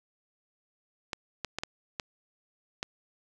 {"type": "clicks", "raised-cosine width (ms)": 0.2, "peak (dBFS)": -15, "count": 6, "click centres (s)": [1.132, 1.447, 1.586, 1.635, 1.998, 2.829], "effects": []}